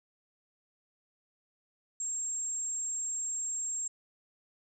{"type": "tone", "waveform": "sine", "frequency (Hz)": 7490, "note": "A#8", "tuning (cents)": 7, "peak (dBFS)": -32, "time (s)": [2, 3.88], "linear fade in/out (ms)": 5, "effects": []}